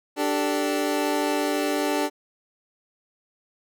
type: chord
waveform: 25% pulse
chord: D suspended fourth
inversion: none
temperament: equal with one note detuned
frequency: 293.7 / 388.2 / 440 Hz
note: D4 / G4 / A4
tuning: 0 / -17 / 0 cents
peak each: -21 / -24 / -26 dBFS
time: 0.16-2.1 s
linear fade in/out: 50 ms
effects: none